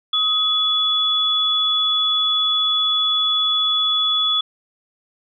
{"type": "tone pair together", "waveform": "sine", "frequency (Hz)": [1263, 3416], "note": ["D#6", "G#7"], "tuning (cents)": [26, 48], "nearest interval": "octave + perfect fourth", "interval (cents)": 1722, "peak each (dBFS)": [-25, -16], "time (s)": [0.13, 4.41], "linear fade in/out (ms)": 5, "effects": []}